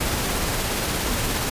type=noise with tremolo; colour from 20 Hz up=pink; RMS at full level=-23 dBFS; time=0-1.5 s; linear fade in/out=10 ms; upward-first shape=triangle; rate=17 Hz; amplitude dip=25%; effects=resampled to 32000 Hz